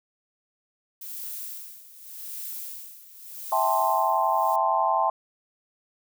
violet noise with tremolo, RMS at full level -35 dBFS, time 1.01-4.56 s, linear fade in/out 5 ms, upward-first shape sine, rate 0.85 Hz, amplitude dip 80%
sine chord, A minor seventh, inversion second, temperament equal with one note detuned, 659.3 / 789 / 880 / 1046.5 Hz, E5 / G5 / A5 / C6, 0 / +11 / 0 / 0 cents, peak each -27 / -26 / -25 / -25 dBFS, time 3.52-5.1 s, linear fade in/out 2 ms
effects none

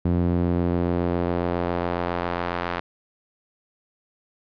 sawtooth tone with band-pass filter sweep, 87.3 Hz, F2, in tune, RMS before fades -24 dBFS, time 0.05-2.8 s, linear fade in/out 5 ms, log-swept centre 200 to 1300 Hz, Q 0.84, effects resampled to 11025 Hz

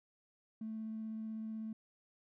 triangle tone with vibrato, 220 Hz, A3, in tune, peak -36 dBFS, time 0.61-1.73 s, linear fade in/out 5 ms, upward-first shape triangle, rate 16 Hz, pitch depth 10 cents each way, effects tanh soft clip ceiling -37 dBFS

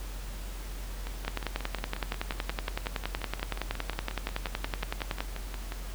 two click trains, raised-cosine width 0.3 ms, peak -21 / -14 dBFS, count 27 / 43, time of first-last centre 1.07-5.721 / 1.28-5.205 s, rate 5.59 / 10.7 Hz, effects added 45 Hz sine -36 dBFS peak until 5.94 s + pink hiss -46 dBFS RMS until 5.94 s

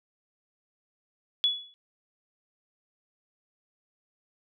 sine tone with exponential decay, 3400 Hz, G#7, 40 cents sharp, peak -18 dBFS, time 1.44-1.74 s, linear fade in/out 0 ms, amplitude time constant 65 ms, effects none

